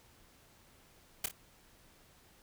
white noise with echo, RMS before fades -32 dBFS, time 1.24-1.26 s, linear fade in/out 5 ms, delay 27 ms, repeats 2, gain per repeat -8 dB, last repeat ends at 1.314 s, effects pink hiss -63 dBFS RMS until 2.42 s

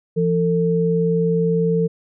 sine tone pair together, 169.44 / 450 Hz, E3 / A4, +48 / +39 cents, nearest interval octave + perfect fourth, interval 1691 cents, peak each -18 dBFS, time 0.16-1.88 s, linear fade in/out 20 ms, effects none

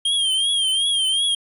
square tone with vibrato, 3200 Hz, G7, 35 cents sharp, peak -18 dBFS, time 0.05-1.35 s, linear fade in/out 5 ms, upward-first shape triangle, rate 2.7 Hz, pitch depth 90 cents each way, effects resampled to 32000 Hz

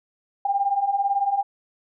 sine beating tone pair, 784 / 802 Hz, G5 / G5, 0 / +39 cents, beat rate 18 Hz, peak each -25 / -21 dBFS, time 0.45-1.43 s, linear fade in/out 5 ms, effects none

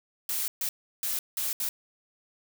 blue noise bursts at uneven times, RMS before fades -30 dBFS, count 5, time 0.29-0.48 / 0.61-0.69 / 1.03-1.19 / 1.37-1.53 / 1.6-1.69 s, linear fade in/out 2 ms, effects none

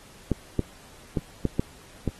clicks, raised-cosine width 3 ms, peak -9 dBFS, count 6, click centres 0.317 / 0.593 / 1.172 / 1.453 / 1.595 / 2.077 s, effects pink hiss -51 dBFS RMS until 2.19 s + AAC 32 kbps

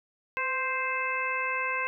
harmonic tone with a mistuned harmonic, 523.3 Hz, C5, in tune, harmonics 1 / 2 / 3 / 4 / 5, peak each -38 / -32 / -34 / -33 / -33 dBFS, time 0.37-1.87 s, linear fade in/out 0 ms, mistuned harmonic 1, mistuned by -42 cents, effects none

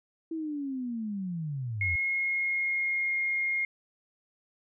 sine linear sweep, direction down, 329.6 to 77.78 Hz, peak -31 dBFS, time 0.31-1.96 s, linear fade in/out 5 ms
sine tone with pitch glide, 2159 to 2137 Hz, C#7 to C7, -46 to +36 cents, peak -26 dBFS, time 1.81-3.65 s, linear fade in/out 2 ms, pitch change -18 cents, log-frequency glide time 2.05-3.18 s
effects none

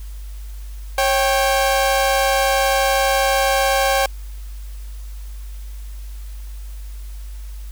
sawtooth tone pair together, 546.7 / 784 Hz, C#5 / G5, -24 / 0 cents, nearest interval tritone, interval 624 cents, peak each -14 dBFS, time 0.98-4.06 s, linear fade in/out 2 ms, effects added 50 Hz sine -29 dBFS peak until 7.71 s + white hiss -48 dBFS RMS until 7.71 s

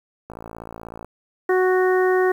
click train, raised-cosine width 1 ms, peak -21 dBFS, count 43, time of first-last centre 0.3-1.046 s, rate 56.3 Hz
harmonic tone, 370 Hz, F#4, in tune, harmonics 1 / 2 / 3 / 4 / 5, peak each -16 / -25 / -28 / -29 / -27 dBFS, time 1.49-2.32 s, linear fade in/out 5 ms
effects 8-bit

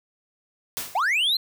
white noise with exponential decay, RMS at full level -27 dBFS, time 0.77-1.12 s, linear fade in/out 0 ms, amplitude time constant 76 ms
triangle linear sweep, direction up, 659.3 to 4218 Hz, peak -18 dBFS, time 0.95-1.37 s, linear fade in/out 5 ms
effects none

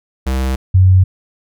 square / sine tone pair in turn, 65.41 / 93.25 Hz, C2 / F#2, 0 / +14 cents, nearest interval tritone, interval 614 cents, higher second, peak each -15 / -5 dBFS, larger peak second, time 0.26-0.56 / 0.74-1.04 s, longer neither, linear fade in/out 10 ms, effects none

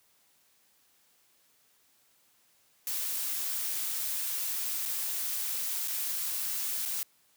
blue noise with dropouts, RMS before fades -33 dBFS, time 2.87-7.03 s, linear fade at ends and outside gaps 1 ms, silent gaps 4.854-4.858 / 5.876-5.881 / 6.853-6.858 s, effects white hiss -67 dBFS RMS until 7.36 s + high-pass 80 Hz 12 dB/octave

